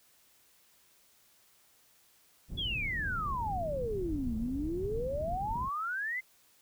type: low-pass noise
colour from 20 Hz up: pink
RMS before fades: -39 dBFS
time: 2.48-5.7 s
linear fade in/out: 50 ms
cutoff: 180 Hz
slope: 12 dB/octave
type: exponential two-way sweep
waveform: sine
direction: down then up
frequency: 3460 to 215.4 to 2106 Hz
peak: -32 dBFS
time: 2.57-6.21 s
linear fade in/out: 20 ms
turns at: 4.36 s
effects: white hiss -65 dBFS RMS until 6.61 s